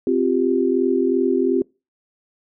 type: chord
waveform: sine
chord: C suspended fourth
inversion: none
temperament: equal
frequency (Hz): 261.6 / 349.2 / 392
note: C4 / F4 / G4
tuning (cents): 0 / 0 / 0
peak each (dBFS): -20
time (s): 0.07-1.62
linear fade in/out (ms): 2
effects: noise-tail reverb RT60 0.3 s tail -26 dB re dry